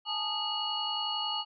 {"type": "tone cluster", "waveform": "sine", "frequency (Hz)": [841, 892, 1233, 2897, 4386], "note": ["G#5", "A5", "D#6", "F#7", "C#8"], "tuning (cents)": [22, 23, -16, -37, -19], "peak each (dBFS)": [-38, -39, -40, -33, -37], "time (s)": [0.05, 1.45], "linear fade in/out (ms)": 50, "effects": []}